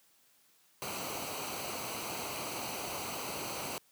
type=noise with comb filter; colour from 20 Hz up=pink; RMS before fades=-39 dBFS; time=0.82-3.78 s; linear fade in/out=0 ms; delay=0.57 ms; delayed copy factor=-0.65; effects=white hiss -67 dBFS RMS until 3.91 s + high-pass 100 Hz 12 dB/octave